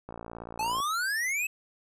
click train, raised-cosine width 1 ms, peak -26 dBFS, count 42, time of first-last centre 0.09-0.802 s, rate 57.6 Hz
square exponential sweep, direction up, 843 to 2637 Hz, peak -28 dBFS, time 0.59-1.47 s, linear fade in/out 5 ms
effects resampled to 32000 Hz

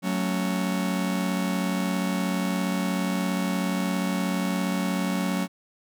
45% pulse chord, F# minor, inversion none, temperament just, 185 / 222 / 277.5 Hz, F#3 / A3 / C#4, 0 / +16 / +2 cents, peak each -26 / -31 / -31 dBFS, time 0.02-5.48 s, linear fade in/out 50 ms, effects none

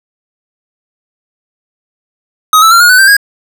square tone with pitch steps, 1259 / 1315.5 / 1374.5 / 1436.2 / 1500.7 / 1568 / 1638.4 Hz, D#6 / E6 / F6 / F6 / F#6 / G6 / G#6, +20 / -4 / -28 / +48 / +24 / 0 / -24 cents, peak -3 dBFS, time 2.53-3.167 s, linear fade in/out 2 ms, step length 91 ms, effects none

